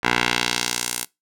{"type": "tone with band-pass filter sweep", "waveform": "10% pulse", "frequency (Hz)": 60.1, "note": "B1", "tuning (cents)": -46, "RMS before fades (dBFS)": -23, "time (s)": [0.03, 1.05], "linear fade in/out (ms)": 10, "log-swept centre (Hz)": [1800, 11000], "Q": 0.97, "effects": ["noise-tail reverb RT60 0.2 s tail -22 dB re dry"]}